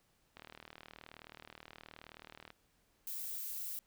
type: click train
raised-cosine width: 0.3 ms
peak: -34 dBFS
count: 84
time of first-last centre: 0.37-2.504 s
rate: 38.9 Hz
type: noise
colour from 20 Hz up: violet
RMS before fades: -42 dBFS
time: 3.07-3.79 s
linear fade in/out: 2 ms
effects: pink hiss -74 dBFS RMS until 3.86 s